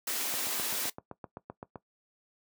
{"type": "high-pass noise", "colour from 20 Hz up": "white", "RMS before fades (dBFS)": -33, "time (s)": [0.07, 0.9], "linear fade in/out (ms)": 5, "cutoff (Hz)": 210, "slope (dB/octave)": 48}
{"type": "click train", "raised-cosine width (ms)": 1, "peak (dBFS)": -26, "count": 12, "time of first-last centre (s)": [0.34, 1.758], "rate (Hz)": 7.76}
{"effects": ["noise-tail reverb RT60 0.1 s tail -17 dB re dry", "high-pass 100 Hz 12 dB/octave"]}